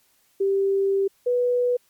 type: tone pair in turn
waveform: sine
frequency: 392 / 491.1 Hz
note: G4 / B4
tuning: 0 / -10 cents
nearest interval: major third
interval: 390 cents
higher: second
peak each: -18 dBFS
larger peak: neither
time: 0.4-1.08 / 1.26-1.77 s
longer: first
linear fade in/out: 10 ms
effects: white hiss -63 dBFS RMS until 1.89 s + MP3 96 kbps